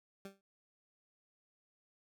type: tone with exponential decay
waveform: 20% pulse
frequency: 196 Hz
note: G3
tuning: in tune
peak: -38 dBFS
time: 0.25-0.41 s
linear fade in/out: 2 ms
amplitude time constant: 33 ms
effects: none